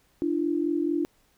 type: tone pair together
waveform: sine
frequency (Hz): 296.1 / 340.5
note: D4 / F4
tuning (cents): +14 / -44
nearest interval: major second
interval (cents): 242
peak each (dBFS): -26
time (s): 0.22-1.05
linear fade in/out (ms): 0
effects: pink hiss -65 dBFS RMS until 1.37 s